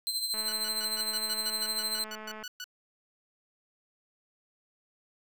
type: tone with tremolo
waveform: sawtooth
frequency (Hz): 4105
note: C8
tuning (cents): -34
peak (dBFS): -25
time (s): 0.07-2.04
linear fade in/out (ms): 0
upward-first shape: sine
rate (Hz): 13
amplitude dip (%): 55
type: click train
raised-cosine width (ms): 0.5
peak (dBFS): -29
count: 452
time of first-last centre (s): 0.34-2.428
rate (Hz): 216
type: tone bursts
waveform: 15% pulse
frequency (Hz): 1480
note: F#6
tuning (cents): 0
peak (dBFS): -31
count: 14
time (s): 0.48-2.642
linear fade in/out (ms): 2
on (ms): 43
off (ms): 120
effects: none